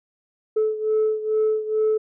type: beating tone pair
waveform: sine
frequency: 432.9 / 435.2 Hz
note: A4 / A4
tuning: -28 / -19 cents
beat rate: 2.3 Hz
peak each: -19 / -23 dBFS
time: 0.56-1.98 s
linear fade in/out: 10 ms
effects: tanh soft clip ceiling -14 dBFS